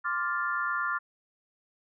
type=chord; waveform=sine; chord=D minor seventh; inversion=third; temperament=equal; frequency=1046.5 / 1174.7 / 1396.9 / 1760 Hz; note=C6 / D6 / F6 / A6; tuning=0 / 0 / 0 / 0 cents; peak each=-36 / -33 / -30 / -35 dBFS; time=0.04-0.99 s; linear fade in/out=20 ms; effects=none